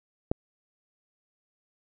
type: click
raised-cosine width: 2 ms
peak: -11 dBFS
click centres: 0.315 s
effects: none